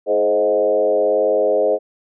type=tone with frequency modulation; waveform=sine; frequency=523.3 Hz; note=C5; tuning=in tune; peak=-13 dBFS; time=0.06-1.79 s; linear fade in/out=50 ms; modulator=98.5 Hz; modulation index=1.3; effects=none